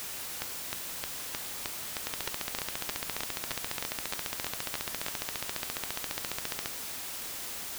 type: two click trains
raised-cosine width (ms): 0.2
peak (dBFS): -14 / -14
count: 16 / 68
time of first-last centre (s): 0.42-5.064 / 2.07-6.659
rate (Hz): 3.23 / 14.6
effects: white hiss -39 dBFS RMS until 7.78 s